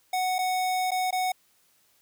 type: tone with dropouts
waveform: square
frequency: 740 Hz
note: F#5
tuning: in tune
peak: -25 dBFS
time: 0.13-1.32 s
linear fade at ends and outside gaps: 5 ms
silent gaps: 0.384-0.388 / 0.908-0.916 / 1.108-1.126 s
effects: white hiss -65 dBFS RMS until 2.01 s

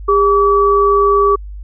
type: tone pair together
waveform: sine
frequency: 404.4 / 1146 Hz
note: G#4 / D6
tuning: -46 / -43 cents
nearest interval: octave + tritone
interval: 1803 cents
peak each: -11 dBFS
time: 0.08-1.36 s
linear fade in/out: 10 ms
effects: added 50 Hz sine -26 dBFS peak until 1.63 s

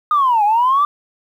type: linear two-way sweep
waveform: sine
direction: down then up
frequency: 1240 to 807 to 1191 Hz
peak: -10 dBFS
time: 0.11-0.85 s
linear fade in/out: 2 ms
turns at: 0.44 s
effects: tanh soft clip ceiling -7 dBFS + 8-bit

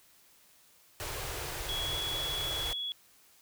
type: band-stop noise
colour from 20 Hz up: pink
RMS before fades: -38 dBFS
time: 1-2.73 s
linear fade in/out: 0 ms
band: 150 to 320 Hz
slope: 48 dB/octave
type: tone with pitch glide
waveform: sine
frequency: 3345 to 3368 Hz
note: G#7 to G#7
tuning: +12 to +24 cents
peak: -33 dBFS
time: 1.69-2.92 s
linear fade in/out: 0 ms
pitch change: +12 cents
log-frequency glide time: 1.85-1.93 s
effects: white hiss -62 dBFS RMS until 3.41 s

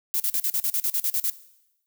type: noise bursts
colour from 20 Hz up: violet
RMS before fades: -24 dBFS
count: 12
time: 0.14-1.299 s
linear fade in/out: 0 ms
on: 59 ms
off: 41 ms
effects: noise-tail reverb RT60 0.9 s tail -17 dB re dry

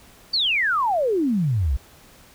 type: exponential sweep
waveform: sine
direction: down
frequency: 4699 to 58.27 Hz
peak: -18 dBFS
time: 0.33-1.77 s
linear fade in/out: 10 ms
effects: pink hiss -50 dBFS RMS until 2.34 s

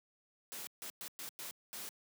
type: noise bursts at uneven times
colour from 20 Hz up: white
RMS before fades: -45 dBFS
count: 6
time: 0.52-0.67 / 0.82-0.9 / 1.01-1.08 / 1.19-1.29 / 1.39-1.51 / 1.73-1.89 s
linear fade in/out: 0 ms
effects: high-pass 150 Hz 12 dB/octave

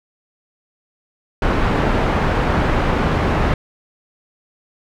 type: low-pass noise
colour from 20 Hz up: pink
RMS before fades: -17 dBFS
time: 1.42-3.54 s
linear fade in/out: 2 ms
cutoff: 1700 Hz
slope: 12 dB/octave
effects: none

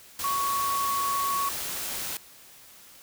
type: tone in noise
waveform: sine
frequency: 1114 Hz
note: C#6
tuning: 8 cents sharp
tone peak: -25 dBFS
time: 0.24-1.49 s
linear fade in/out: 2 ms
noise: white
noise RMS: -33 dBFS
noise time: 0.19-2.17 s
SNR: +5 dB
effects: white hiss -51 dBFS RMS until 3.02 s

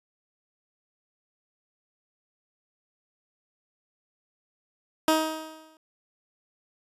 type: tone with exponential decay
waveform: 15% pulse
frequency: 315.5 Hz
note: D#4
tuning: 24 cents sharp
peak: -11 dBFS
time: 5.08-5.77 s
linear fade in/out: 1 ms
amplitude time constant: 150 ms
effects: resampled to 32000 Hz

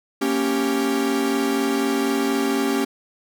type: chord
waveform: 45% pulse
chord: G diminished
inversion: first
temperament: equal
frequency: 233.1 / 277.2 / 392 Hz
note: Bb3 / Db4 / G4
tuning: 0 / 0 / 0 cents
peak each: -26 / -22 / -24 dBFS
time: 0.21-2.85 s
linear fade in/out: 10 ms
effects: none

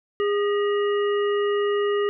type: harmonic tone with a mistuned harmonic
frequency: 409.5 Hz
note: G#4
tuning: 24 cents flat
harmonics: 1 / 3 / 5 / 7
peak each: -20 / -30 / -34 / -37 dBFS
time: 0.2-2.09 s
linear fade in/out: 0 ms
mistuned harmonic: 5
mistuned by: -120 cents
effects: none

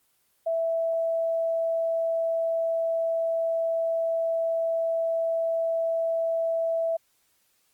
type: tone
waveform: sine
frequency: 659.3 Hz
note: E5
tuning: in tune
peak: -23 dBFS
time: 0.46-6.97 s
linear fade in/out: 10 ms
effects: white hiss -68 dBFS RMS until 7.73 s + Opus 24 kbps

